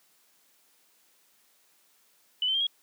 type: tone with pitch steps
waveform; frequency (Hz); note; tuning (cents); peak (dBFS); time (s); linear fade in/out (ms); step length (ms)
sine; 2987 / 3087 / 3190 / 3297; F#7 / G7 / G7 / G#7; +16 / -27 / +30 / -13; -24; 2.42-2.668; 2; 62
effects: white hiss -65 dBFS RMS until 2.82 s + high-pass 200 Hz 12 dB/octave